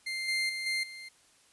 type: tone with level steps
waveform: 30% pulse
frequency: 2100 Hz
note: C7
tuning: 6 cents sharp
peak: -30 / -25 / -31 / -26 / -40 dBFS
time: 0.06-1.09 s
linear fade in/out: 10 ms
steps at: 0.28 / 0.49 / 0.66 / 0.83 s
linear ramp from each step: 5 ms
effects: white hiss -63 dBFS RMS until 1.52 s + resampled to 24000 Hz